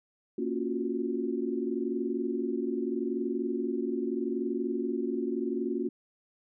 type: chord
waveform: sine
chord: Gb major seventh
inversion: first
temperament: equal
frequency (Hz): 233.1 / 277.2 / 349.2 / 370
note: Bb3 / Db4 / F4 / Gb4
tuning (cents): 0 / 0 / 0 / 0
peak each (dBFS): -34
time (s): 0.38-5.89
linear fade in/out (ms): 5
effects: none